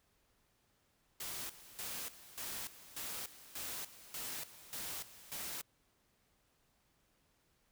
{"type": "noise with tremolo", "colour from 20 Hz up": "white", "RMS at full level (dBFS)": -43, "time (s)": [1.2, 5.62], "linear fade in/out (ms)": 5, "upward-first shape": "square", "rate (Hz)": 1.7, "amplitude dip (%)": 80, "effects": ["pink hiss -75 dBFS RMS until 7.71 s"]}